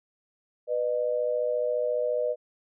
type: tone pair together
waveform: sine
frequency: 493.9 / 608.4 Hz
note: B4 / D#5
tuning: 0 / -39 cents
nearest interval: major third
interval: 361 cents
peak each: -27 dBFS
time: 0.67-2.36 s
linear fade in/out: 50 ms
effects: none